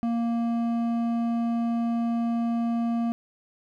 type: tone with hard clipping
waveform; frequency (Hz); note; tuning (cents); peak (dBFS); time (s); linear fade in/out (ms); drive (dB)
triangle; 233.1; A#3; 0; -25; 0.03-3.12; 0; 12
effects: none